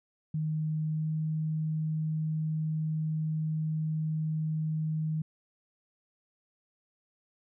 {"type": "tone with pitch glide", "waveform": "sine", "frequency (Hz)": [155.56, 156.55], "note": ["D#3", "D#3"], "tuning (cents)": [0, 11], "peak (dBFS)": -28, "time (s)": [0.34, 5.22], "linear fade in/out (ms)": 5, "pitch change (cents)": 11, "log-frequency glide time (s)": [0.9, 1.09], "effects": []}